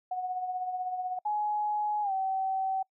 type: tone with tremolo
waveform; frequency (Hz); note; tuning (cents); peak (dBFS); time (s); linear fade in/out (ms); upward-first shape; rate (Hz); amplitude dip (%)
sine; 735; F#5; -12; -28; 0.11-1.19; 5; triangle; 16; 55
type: tone with pitch glide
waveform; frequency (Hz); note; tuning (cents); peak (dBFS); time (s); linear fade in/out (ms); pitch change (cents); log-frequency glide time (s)
sine; 840 to 765.8; G#5 to G5; +19 to -41; -27; 1.25-2.83; 10; -160; 2.02-2.12
effects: noise-tail reverb RT60 0.1 s tail -26 dB re dry